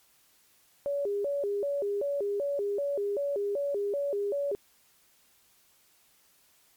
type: tone with vibrato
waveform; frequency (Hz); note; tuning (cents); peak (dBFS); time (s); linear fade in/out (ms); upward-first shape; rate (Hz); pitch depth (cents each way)
sine; 479.4; A#4; +48; -27; 0.86-4.55; 0; square; 2.6; 290
effects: white hiss -64 dBFS RMS until 6.76 s + MP3 96 kbps